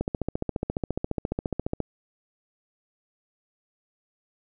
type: click train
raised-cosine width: 2 ms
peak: -13 dBFS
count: 27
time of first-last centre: 0.01-1.803 s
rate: 14.5 Hz
effects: none